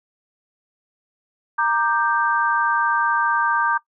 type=chord; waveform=sine; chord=G minor; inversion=first; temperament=equal with one note detuned; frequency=932.3 / 1187.6 / 1568 Hz; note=Bb5 / D6 / G6; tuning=0 / +19 / 0 cents; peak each=-21 dBFS; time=1.58-3.78 s; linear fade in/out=10 ms; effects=noise-tail reverb RT60 0.1 s tail -20 dB re dry